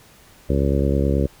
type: harmonic tone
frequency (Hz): 69.3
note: C#2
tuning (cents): 0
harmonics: 1 / 2 / 3 / 4 / 5 / 6 / 7 / 8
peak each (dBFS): -20 / -23 / -25 / -26 / -27 / -28 / -28 / -29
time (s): 0.49-1.27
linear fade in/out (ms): 10
effects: pink hiss -50 dBFS RMS until 1.4 s